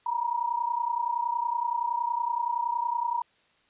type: tone pair together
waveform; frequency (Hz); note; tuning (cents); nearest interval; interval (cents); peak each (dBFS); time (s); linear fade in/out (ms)
sine; 933 / 963.7; A#5 / B5; +1 / -43; minor second; 56; -29 / -28; 0.06-3.22; 5
effects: white hiss -65 dBFS RMS until 3.69 s + resampled to 8000 Hz